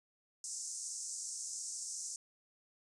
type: band-pass noise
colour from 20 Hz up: white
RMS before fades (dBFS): -43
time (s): 0.44-2.16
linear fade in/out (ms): 2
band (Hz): 5600 to 8600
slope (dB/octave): 48
effects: resampled to 24000 Hz